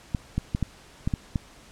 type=clicks; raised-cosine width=5 ms; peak=-12 dBFS; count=7; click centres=0.148 / 0.38 / 0.549 / 0.627 / 1.075 / 1.138 / 1.358 s; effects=pink hiss -51 dBFS RMS until 1.71 s + low-pass 9000 Hz 12 dB/octave